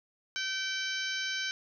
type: harmonic tone with a mistuned harmonic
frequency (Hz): 770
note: G5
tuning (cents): -31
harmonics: 2 / 3 / 4 / 5 / 6 / 7 / 8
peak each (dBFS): -35 / -40 / -38 / -40 / -44 / -42 / -43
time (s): 0.36-1.51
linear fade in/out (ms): 0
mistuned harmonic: 5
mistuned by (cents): +39
effects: 11-bit